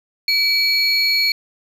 triangle tone pair together, 2300 / 4339 Hz, D7 / C#8, -37 / -38 cents, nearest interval major seventh, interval 1099 cents, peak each -17 / -15 dBFS, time 0.28-1.32 s, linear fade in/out 2 ms, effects none

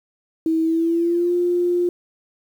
sine tone with pitch glide, 323 to 352.2 Hz, E4 to F4, -35 to +15 cents, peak -16 dBFS, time 0.46-1.89 s, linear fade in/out 2 ms, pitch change +150 cents, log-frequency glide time 0.63-1.33 s, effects 8-bit

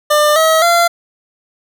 25% pulse tone with pitch steps, 598 / 640.9 / 686.9 Hz, D5 / E5 / F5, +31 / -49 / -29 cents, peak -5 dBFS, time 0.1-0.88 s, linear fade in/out 10 ms, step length 260 ms, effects none

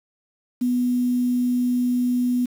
sine tone with quantisation, 246.9 Hz, B3, in tune, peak -18 dBFS, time 0.61-2.46 s, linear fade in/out 10 ms, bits 7, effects none

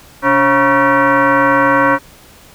sine tone with frequency modulation, 284.5 Hz, C#4, 45 cents sharp, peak -8 dBFS, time 0.22-1.99 s, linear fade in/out 50 ms, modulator 413 Hz, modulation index 3.6, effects pink hiss -42 dBFS RMS until 2.54 s

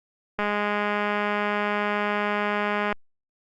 click train, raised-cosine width 0.5 ms, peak -11 dBFS, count 526, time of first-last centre 0.39-2.926 s, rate 207 Hz, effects Opus 48 kbps

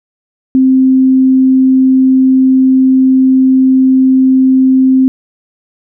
sine tone, 261.6 Hz, C4, in tune, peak -4 dBFS, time 0.55-5.08 s, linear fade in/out 0 ms, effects none

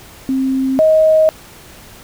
sine tone pair in turn, 264.7 / 629.6 Hz, C4 / D#5, +20 / +20 cents, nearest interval octave + minor third, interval 1500 cents, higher second, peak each -13 / -7 dBFS, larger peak second, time 0.29-0.79 / 0.79-1.29 s, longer neither, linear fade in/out 0 ms, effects pink hiss -39 dBFS RMS until 2.03 s

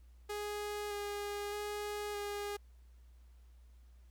sawtooth tone with vibrato, 412.3 Hz, G#4, 13 cents flat, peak -34 dBFS, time 0.29-2.57 s, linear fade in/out 10 ms, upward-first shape square, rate 0.81 Hz, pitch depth 12 cents each way, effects added 60 Hz sine -56 dBFS peak until 4.1 s + pink hiss -75 dBFS RMS until 4.1 s

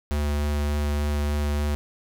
square tone with vibrato, 73.42 Hz, D2, in tune, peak -23 dBFS, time 0.11-1.75 s, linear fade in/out 0 ms, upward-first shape sine, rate 3.4 Hz, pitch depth 9 cents each way, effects none

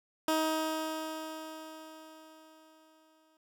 15% pulse tone with exponential decay, 315.7 Hz, D#4, 25 cents sharp, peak -20 dBFS, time 0.28-3.37 s, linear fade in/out 2 ms, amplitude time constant 670 ms, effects none

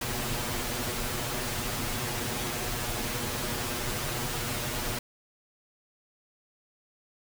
pink noise with comb filter, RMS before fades -32 dBFS, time 0.01-4.99 s, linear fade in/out 5 ms, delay 8.3 ms, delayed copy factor +1, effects none

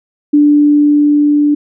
sine tone with level ramp, 293.7 Hz, D4, in tune, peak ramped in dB -4 to -7 dBFS, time 0.33-1.55 s, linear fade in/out 10 ms, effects none

